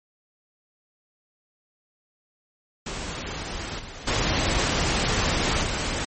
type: noise with level steps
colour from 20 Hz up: pink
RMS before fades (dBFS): -32 / -39 / -23 / -27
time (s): 2.86-6.05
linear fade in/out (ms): 5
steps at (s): 3.79 / 4.07 / 5.63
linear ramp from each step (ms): 5
effects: MP3 32 kbps